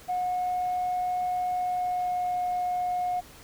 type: tone with pitch glide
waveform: sine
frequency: 726 to 721 Hz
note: F#5 to F#5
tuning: -33 to -45 cents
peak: -24 dBFS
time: 0.08-3.21 s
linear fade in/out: 20 ms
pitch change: -12 cents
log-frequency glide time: 1.56-2.3 s
effects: tanh soft clip ceiling -22 dBFS + pink hiss -50 dBFS RMS until 3.43 s